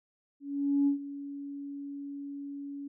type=tone with ADSR envelope; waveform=sine; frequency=282.1 Hz; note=C#4; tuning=30 cents sharp; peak=-21 dBFS; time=0.4-2.88 s; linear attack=470 ms; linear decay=110 ms; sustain=-16 dB; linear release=8 ms; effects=tanh soft clip ceiling -17 dBFS